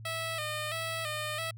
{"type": "tone with vibrato", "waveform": "10% pulse", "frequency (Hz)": 630, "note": "D#5", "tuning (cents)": 21, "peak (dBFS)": -25, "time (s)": [0.05, 1.51], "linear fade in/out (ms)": 5, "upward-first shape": "square", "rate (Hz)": 1.5, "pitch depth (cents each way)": 62, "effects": ["added 111 Hz sine -43 dBFS peak until 1.57 s"]}